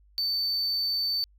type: tone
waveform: triangle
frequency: 4545 Hz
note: C#8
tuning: 42 cents sharp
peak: -24 dBFS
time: 0.18-1.24 s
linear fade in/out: 0 ms
effects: added 50 Hz sine -56 dBFS peak until 1.38 s